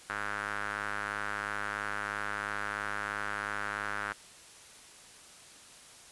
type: tone with band-pass filter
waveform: square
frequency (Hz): 51.5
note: G#1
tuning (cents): -14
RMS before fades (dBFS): -36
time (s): 0.09-4.13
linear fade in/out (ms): 5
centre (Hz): 1500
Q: 3.9
effects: white hiss -53 dBFS RMS until 6.11 s + resampled to 24000 Hz

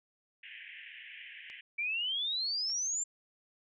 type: band-pass noise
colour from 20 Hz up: pink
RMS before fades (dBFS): -49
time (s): 0.43-1.61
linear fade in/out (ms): 5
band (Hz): 1700 to 3100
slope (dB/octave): 96
type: clicks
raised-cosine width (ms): 0.2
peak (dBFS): -37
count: 2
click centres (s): 1.5 / 2.699
type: exponential sweep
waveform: sine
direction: up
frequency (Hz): 2300 to 7410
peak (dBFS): -31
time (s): 1.78-3.04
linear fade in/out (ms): 10
effects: none

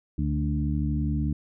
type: harmonic tone with a mistuned harmonic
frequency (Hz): 73.42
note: D2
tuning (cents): 0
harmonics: 1 / 2 / 3 / 4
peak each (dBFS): -27 / -28 / -31 / -32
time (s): 0.18-1.33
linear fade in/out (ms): 5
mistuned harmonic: 2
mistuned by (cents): +20
effects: none

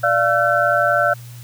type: tone cluster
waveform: sine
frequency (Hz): 589 / 689 / 1351 / 1522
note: D5 / F5 / E6 / F#6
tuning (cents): +5 / -24 / +42 / +48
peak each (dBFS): -19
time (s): 0.03-1.14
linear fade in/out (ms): 10
effects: added 120 Hz sine -34 dBFS peak until 1.43 s + white hiss -45 dBFS RMS until 1.43 s

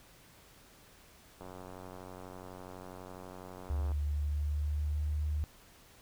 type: click train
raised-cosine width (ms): 1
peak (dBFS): -33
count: 232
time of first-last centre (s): 1.41-3.918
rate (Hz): 92.1
type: tone with pitch glide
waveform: sine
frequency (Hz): 73.42 to 75.35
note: D2 to D2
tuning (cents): 0 to +45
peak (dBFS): -30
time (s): 3.7-5.44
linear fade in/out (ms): 0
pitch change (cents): +45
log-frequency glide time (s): 4.25-5.22
effects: pink hiss -59 dBFS RMS until 6.01 s

